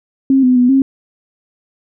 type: tone with pitch steps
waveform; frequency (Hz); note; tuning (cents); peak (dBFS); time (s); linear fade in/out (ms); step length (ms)
sine; 268.2 / 252.6 / 247.1 / 269; C4 / B3 / B3 / C4; +43 / +39 / +1 / +48; -7; 0.3-0.82; 2; 130
effects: none